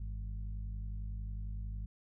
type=harmonic tone with a mistuned harmonic; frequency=51 Hz; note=G#1; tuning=31 cents flat; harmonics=1 / 2 / 3 / 4; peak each=-38 / -45 / -55 / -56 dBFS; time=0-1.86 s; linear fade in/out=5 ms; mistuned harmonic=3; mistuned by=+74 cents; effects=none